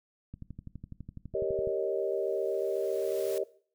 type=click train; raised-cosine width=5 ms; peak=-29 dBFS; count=17; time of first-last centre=0.34-1.673 s; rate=12 Hz
type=chord; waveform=sine; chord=Eb dominant seventh; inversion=first; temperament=equal; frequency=392 / 466.2 / 554.4 / 622.3 Hz; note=G4 / Bb4 / Db5 / Eb5; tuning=0 / 0 / 0 / 0 cents; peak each=-32 / -34 / -35 / -34 dBFS; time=1.34-3.44 s; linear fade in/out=10 ms
type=noise with exponential growth; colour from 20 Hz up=white; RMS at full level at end=-44 dBFS; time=1.54-3.38 s; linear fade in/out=0 ms; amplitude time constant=400 ms
effects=noise-tail reverb RT60 0.5 s tail -20 dB re dry